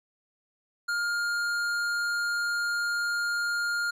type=tone with tanh clipping; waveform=sine; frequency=1411 Hz; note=F6; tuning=17 cents sharp; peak=-28 dBFS; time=0.88-3.91 s; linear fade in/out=10 ms; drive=14 dB; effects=none